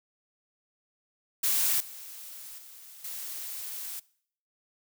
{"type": "noise with level steps", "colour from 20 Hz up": "blue", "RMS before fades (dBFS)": [-26, -44, -49, -38], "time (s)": [1.43, 4], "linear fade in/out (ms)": 10, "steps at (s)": [1.8, 2.58, 3.04], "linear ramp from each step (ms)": 5, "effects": ["noise-tail reverb RT60 0.6 s tail -22 dB re dry"]}